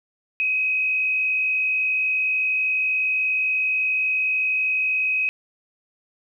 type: tone with frequency modulation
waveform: sine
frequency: 2532 Hz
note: D#7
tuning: 30 cents sharp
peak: -19 dBFS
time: 0.4-5.29 s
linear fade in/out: 0 ms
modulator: 56.5 Hz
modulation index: 0.64
effects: 10-bit